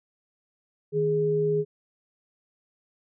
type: tone pair together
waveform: sine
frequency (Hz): 155.99 / 415.3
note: D#3 / G#4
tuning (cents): +5 / 0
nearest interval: octave + perfect fourth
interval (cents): 1695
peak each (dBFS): -28 / -22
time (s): 0.92-1.65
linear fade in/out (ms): 50
effects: none